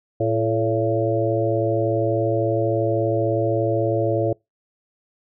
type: harmonic tone with a mistuned harmonic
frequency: 112.6 Hz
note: A2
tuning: 40 cents sharp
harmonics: 1 / 3 / 4 / 5 / 6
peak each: -24 / -24 / -25 / -23 / -27 dBFS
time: 0.2-4.33 s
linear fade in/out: 5 ms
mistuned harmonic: 4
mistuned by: -63 cents
effects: noise-tail reverb RT60 0.2 s tail -26 dB re dry